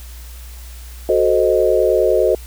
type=chord; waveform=sine; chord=F# diminished seventh; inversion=none; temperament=equal with one note detuned; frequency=370 / 440 / 519.9 / 622.3 Hz; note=F#4 / A4 / C5 / Eb5; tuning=0 / 0 / -11 / 0 cents; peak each=-17 dBFS; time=1.09-2.35 s; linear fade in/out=2 ms; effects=added 60 Hz sine -32 dBFS peak until 2.46 s + white hiss -42 dBFS RMS until 2.46 s